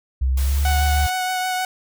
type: tone with pitch glide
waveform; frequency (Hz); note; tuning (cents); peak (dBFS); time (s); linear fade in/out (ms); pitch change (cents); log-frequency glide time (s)
sine; 65 to 72.96; C2 to D2; -11 to -11; -16; 0.21-1.07; 10; +200; 0.33-0.72
type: noise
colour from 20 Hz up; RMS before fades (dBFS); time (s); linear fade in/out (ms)
white; -33; 0.37-1.1; 5
type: tone with vibrato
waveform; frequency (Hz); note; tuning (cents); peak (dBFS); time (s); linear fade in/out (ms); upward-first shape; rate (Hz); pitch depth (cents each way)
sawtooth; 740; F#5; 0; -17; 0.65-1.65; 2; triangle; 6.4; 16
effects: none